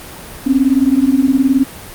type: beating tone pair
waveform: sine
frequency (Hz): 258.1 / 277.1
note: C4 / C#4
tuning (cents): -23 / -1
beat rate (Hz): 19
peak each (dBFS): -12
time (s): 0.46-1.64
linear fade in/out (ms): 10
effects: pink hiss -32 dBFS RMS until 1.94 s + Opus 32 kbps